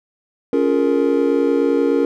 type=chord; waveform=triangle; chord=Bb minor seventh; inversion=first; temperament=just; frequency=279.7 / 349.6 / 419.5 / 466.2 Hz; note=Db4 / F4 / Ab4 / Bb4; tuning=+16 / +2 / +17 / 0 cents; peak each=-16 / -19 / -20 / -16 dBFS; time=0.53-2.05 s; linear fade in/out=2 ms; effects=none